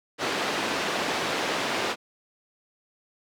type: band-pass noise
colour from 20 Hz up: pink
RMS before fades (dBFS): -28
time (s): 0.18-1.96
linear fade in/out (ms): 50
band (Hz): 310 to 4300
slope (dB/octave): 12
effects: none